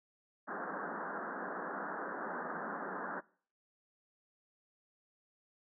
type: band-pass noise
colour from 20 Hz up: white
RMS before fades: -41 dBFS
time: 0.47-3.21 s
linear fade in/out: 20 ms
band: 170 to 1700 Hz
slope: 96 dB/octave
effects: noise-tail reverb RT60 0.5 s tail -23 dB re dry

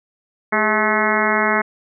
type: harmonic tone with a mistuned harmonic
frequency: 215.4 Hz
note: A3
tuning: 37 cents flat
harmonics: 1 / 2 / 3 / 4 / 5 / 6 / 7 / 8 / 9 / 10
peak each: -24 / -24 / -24 / -24 / -24 / -24 / -24 / -24 / -24 / -24 dBFS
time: 0.52-1.62 s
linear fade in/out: 10 ms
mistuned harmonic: 2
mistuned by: -69 cents
effects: none

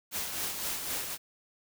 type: noise with tremolo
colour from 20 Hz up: white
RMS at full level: -33 dBFS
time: 0.11-1.18 s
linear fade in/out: 50 ms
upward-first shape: sine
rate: 3.9 Hz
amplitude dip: 45%
effects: none

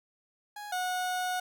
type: tone pair in turn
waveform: 30% pulse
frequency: 830 / 730.9 Hz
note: G#5 / F#5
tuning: -1 / -21 cents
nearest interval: major second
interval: 220 cents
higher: first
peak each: -37 / -27 dBFS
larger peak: second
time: 0.56-0.72 / 0.72-1.4 s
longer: second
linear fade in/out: 5 ms
effects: none

